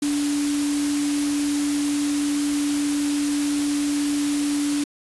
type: tone in noise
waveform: sine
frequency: 289.6 Hz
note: D4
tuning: 24 cents flat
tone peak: -20 dBFS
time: 0.02-4.84 s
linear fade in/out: 5 ms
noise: white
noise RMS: -30 dBFS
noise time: 0.02-4.84 s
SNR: +7 dB
effects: resampled to 24000 Hz